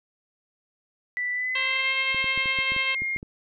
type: tone with pitch glide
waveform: sine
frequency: 1975.5 to 2130 Hz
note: B6 to C7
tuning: 0 to +30 cents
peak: -25 dBFS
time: 1.17-3.17 s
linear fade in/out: 0 ms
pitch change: +130 cents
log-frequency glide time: 1.33-1.92 s
type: harmonic tone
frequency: 530 Hz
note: C5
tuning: 22 cents sharp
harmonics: 1 / 2 / 3 / 4 / 5 / 6 / 7 / 8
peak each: -42 / -35 / -38 / -34 / -30 / -31 / -42 / -42 dBFS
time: 1.55-2.95 s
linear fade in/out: 5 ms
type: clicks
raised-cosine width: 3 ms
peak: -26 dBFS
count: 10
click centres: 2.146 / 2.243 / 2.376 / 2.458 / 2.588 / 2.72 / 2.764 / 3.02 / 3.163 / 3.229 s
effects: none